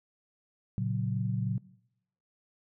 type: chord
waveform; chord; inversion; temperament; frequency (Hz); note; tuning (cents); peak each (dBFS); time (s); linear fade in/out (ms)
sine; F# major; first; just; 115.62 / 138.75 / 185; A#2 / C#3 / F#3; -14 / +2 / 0; -31 / -34 / -33; 0.78-1.58; 0
effects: noise-tail reverb RT60 0.8 s tail -20 dB re dry